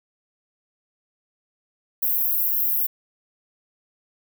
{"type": "high-pass noise", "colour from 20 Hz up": "pink", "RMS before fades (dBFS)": -22, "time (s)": [2.02, 2.87], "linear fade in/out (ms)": 10, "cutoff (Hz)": 12000, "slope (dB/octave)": 96, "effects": []}